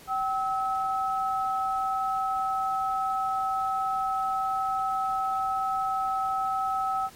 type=tone pair together; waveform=sine; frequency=769 / 1294.1 Hz; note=G5 / E6; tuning=-33 / -32 cents; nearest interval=major sixth; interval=901 cents; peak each=-27 / -28 dBFS; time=0.07-7.1 s; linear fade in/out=50 ms; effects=pink hiss -50 dBFS RMS until 7.15 s + MP3 64 kbps